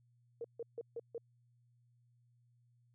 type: tone bursts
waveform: sine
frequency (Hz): 466.2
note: A#4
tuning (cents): 0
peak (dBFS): -39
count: 5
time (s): 0.41-1.18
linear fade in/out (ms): 2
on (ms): 34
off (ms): 150
effects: added 120 Hz sine -68 dBFS peak until 2.94 s